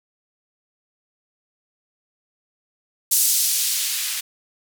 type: noise with band-pass filter sweep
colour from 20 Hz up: violet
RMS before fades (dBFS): -21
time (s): 3.11-4.21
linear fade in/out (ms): 10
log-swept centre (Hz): 7100 to 2000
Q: 0.87
effects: none